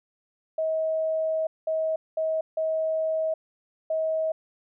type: tone bursts at uneven times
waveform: sine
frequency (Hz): 637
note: D#5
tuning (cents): +41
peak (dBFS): -23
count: 5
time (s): 0.58-1.47 / 1.67-1.96 / 2.17-2.41 / 2.57-3.34 / 3.9-4.32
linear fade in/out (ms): 5
effects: none